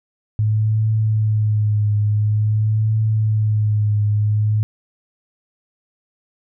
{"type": "tone with vibrato", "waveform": "sine", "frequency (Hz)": 107, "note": "A2", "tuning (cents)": -48, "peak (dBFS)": -14, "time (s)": [0.39, 4.63], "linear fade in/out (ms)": 0, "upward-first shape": "triangle", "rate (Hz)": 0.48, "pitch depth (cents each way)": 44, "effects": []}